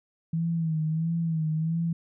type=tone with vibrato; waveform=sine; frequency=161.7 Hz; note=E3; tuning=33 cents flat; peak=-24 dBFS; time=0.33-1.93 s; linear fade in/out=5 ms; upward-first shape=sine; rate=1.5 Hz; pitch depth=63 cents each way; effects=none